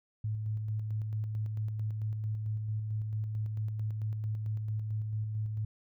sine tone with tremolo, 107.8 Hz, A2, 35 cents flat, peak -30 dBFS, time 0.24-5.65 s, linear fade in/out 5 ms, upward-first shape square, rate 4.5 Hz, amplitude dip 30%, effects none

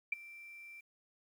sine tone with ADSR envelope, 2349 Hz, D7, in tune, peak -28 dBFS, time 0.12-0.81 s, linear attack 6 ms, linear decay 15 ms, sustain -21 dB, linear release 12 ms, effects 11-bit

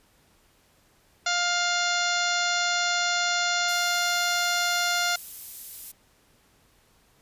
harmonic tone, 703 Hz, F5, 11 cents sharp, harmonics 1 / 2 / 3 / 4 / 5 / 6 / 7 / 8 / 9 / 10, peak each -30 / -27 / -32 / -35 / -32 / -32 / -37 / -35 / -39 / -35 dBFS, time 1.26-5.16 s, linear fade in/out 5 ms
violet noise, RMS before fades -37 dBFS, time 3.68-5.92 s, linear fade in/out 10 ms
effects pink hiss -62 dBFS RMS until 7.21 s + resampled to 32000 Hz

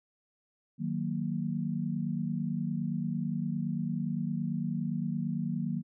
sine chord, D# minor, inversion none, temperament equal, 155.56 / 185 / 233.1 Hz, D#3 / F#3 / A#3, 0 / 0 / 0 cents, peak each -34 dBFS, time 0.78-5.83 s, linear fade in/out 50 ms, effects none

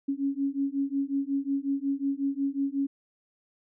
sine beating tone pair, 274.2 / 279.7 Hz, C#4 / C#4, -19 / +16 cents, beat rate 5.5 Hz, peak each -29 dBFS, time 0.08-2.87 s, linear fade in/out 10 ms, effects none

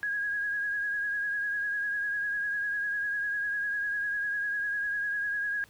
sine tone with vibrato, 1649 Hz, G#6, 13 cents flat, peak -28 dBFS, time 0.03-5.64 s, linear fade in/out 0 ms, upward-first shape triangle, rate 10 Hz, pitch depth 43 cents each way, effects pink hiss -59 dBFS RMS until 5.69 s

